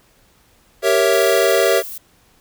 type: chord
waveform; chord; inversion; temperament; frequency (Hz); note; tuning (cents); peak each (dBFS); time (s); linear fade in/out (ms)
square; G diminished seventh; none; equal with one note detuned; 390.9 / 466.2 / 554.4 / 659.3; G4 / Bb4 / Db5 / Fb5; -5 / 0 / 0 / 0; -19; 0.82-1.83; 50
type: noise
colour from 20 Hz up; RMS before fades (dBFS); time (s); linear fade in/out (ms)
violet; -31; 1.13-1.98; 5
effects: pink hiss -55 dBFS RMS until 2.4 s